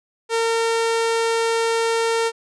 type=tone; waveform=sawtooth; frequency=456.8 Hz; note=A#4; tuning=35 cents flat; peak=-14 dBFS; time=0.29-2.32 s; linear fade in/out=50 ms; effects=resampled to 22050 Hz